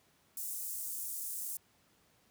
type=high-pass noise; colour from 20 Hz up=pink; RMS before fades=-40 dBFS; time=0.37-1.57 s; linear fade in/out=2 ms; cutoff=8100 Hz; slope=24 dB/octave; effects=pink hiss -69 dBFS RMS until 2.3 s + high-pass 80 Hz 12 dB/octave